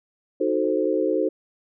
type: chord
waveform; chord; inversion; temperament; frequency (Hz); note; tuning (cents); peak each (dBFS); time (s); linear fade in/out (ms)
sine; D# diminished seventh; none; equal; 311.1 / 370 / 440 / 523.3; D#4 / F#4 / A4 / C5; 0 / 0 / 0 / 0; -25; 0.4-1.29; 10
effects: none